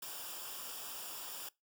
white noise with comb filter, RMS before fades -45 dBFS, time 0.02-1.49 s, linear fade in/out 5 ms, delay 0.48 ms, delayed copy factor -0.7, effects noise-tail reverb RT60 0.2 s tail -22 dB re dry

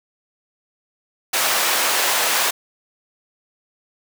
pink high-pass noise, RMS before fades -19 dBFS, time 1.33-2.51 s, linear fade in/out 10 ms, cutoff 730 Hz, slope 12 dB/octave, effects none

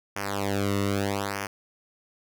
sawtooth tone with flanger, 99.8 Hz, G2, 32 cents sharp, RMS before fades -28 dBFS, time 0.16-1.47 s, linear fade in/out 5 ms, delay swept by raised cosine 0.25 to 1.25 ms, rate 0.8 Hz, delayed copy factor -0.95, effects none

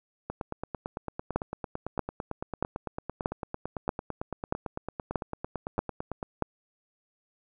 two click trains, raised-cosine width 1 ms, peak -12 / -19 dBFS, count 9 / 54, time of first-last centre 1.36-6.423 / 0.3-6.228 s, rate 1.58 / 8.94 Hz, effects none

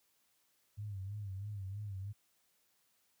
sine tone with vibrato, 100 Hz, G2, 35 cents sharp, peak -39 dBFS, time 0.77-2.13 s, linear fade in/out 20 ms, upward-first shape sine, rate 3.1 Hz, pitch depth 93 cents each way, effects white hiss -75 dBFS RMS until 3.2 s + high-pass 60 Hz 12 dB/octave

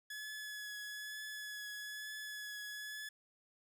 sawtooth tone with vibrato, 1700 Hz, G#6, 40 cents sharp, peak -40 dBFS, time 0.1-3.09 s, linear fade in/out 5 ms, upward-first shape triangle, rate 1.1 Hz, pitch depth 18 cents each way, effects none

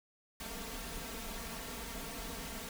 pink noise with comb filter, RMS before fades -43 dBFS, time 0.4-2.69 s, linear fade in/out 2 ms, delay 4.4 ms, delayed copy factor +0.95, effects none

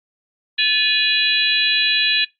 sine tone cluster, 1732 / 2485 / 2866 / 3356 / 3977 Hz, A6 / D#7 / F7 / G#7 / B7, -28 / -3 / +44 / +17 / +11 cents, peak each -22 / -20 / -23 / -22 / -20 dBFS, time 0.58-2.25 s, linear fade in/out 10 ms, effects noise-tail reverb RT60 0.2 s tail -21 dB re dry + Opus 48 kbps

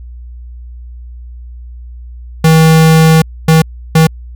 square tone bursts at uneven times, 160.2 Hz, E3, 49 cents flat, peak -4 dBFS, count 3, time 2.44-3.22 / 3.48-3.62 / 3.95-4.07 s, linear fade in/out 5 ms, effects added 60 Hz sine -26 dBFS peak until 4.35 s

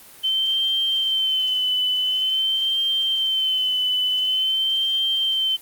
sine tone with vibrato, 3078 Hz, G7, 32 cents flat, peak -18 dBFS, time 0.23-5.57 s, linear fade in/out 20 ms, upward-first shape sine, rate 0.47 Hz, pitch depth 41 cents each way, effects white hiss -45 dBFS RMS until 5.61 s + Opus 32 kbps

